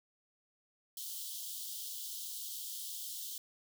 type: high-pass noise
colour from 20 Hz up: white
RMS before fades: -43 dBFS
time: 0.97-3.38 s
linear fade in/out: 2 ms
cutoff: 3000 Hz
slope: 96 dB/octave
effects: none